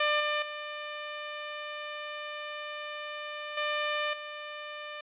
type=tone with level steps; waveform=10% pulse; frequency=597 Hz; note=D5; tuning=28 cents sharp; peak=-16 / -19 / -28 / -20 / -30 dBFS; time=0-5.01 s; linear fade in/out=5 ms; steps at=0.2 / 0.42 / 3.57 / 4.13 s; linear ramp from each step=5 ms; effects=resampled to 8000 Hz